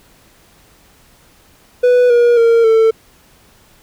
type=tone with pitch steps; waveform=triangle; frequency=493.9 / 477.6 / 461.9 / 446.7 Hz; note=B4 / A#4 / A#4 / A4; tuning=0 / +42 / -16 / +26 cents; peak=-5 dBFS; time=1.83-2.91 s; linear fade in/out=10 ms; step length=270 ms; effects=pink hiss -49 dBFS RMS until 3.82 s